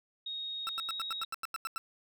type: tone with pitch glide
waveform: sine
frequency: 3742 to 3785 Hz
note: A#7 to A#7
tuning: +6 to +26 cents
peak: -36 dBFS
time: 0.26-1.25 s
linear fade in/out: 5 ms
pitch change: +20 cents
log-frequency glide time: 0.72-0.93 s
type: tone bursts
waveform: 40% pulse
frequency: 1333 Hz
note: E6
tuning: 19 cents sharp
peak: -33 dBFS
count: 11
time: 0.67-1.78 s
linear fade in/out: 0 ms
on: 20 ms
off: 89 ms
effects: none